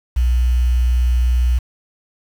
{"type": "tone with quantisation", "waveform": "sine", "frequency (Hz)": 61.2, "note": "B1", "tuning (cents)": -15, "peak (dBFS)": -12, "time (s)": [0.16, 1.59], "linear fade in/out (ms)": 10, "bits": 6, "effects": []}